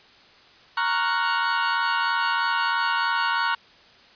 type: chord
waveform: 40% pulse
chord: Gb major seventh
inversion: first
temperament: equal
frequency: 932.3 / 1108.7 / 1396.9 / 1480 Hz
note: Bb5 / Db6 / F6 / Gb6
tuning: 0 / 0 / 0 / 0 cents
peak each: -25 / -27 / -28 / -25 dBFS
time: 0.77-3.55 s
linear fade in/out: 5 ms
effects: white hiss -52 dBFS RMS until 4.15 s + resampled to 11025 Hz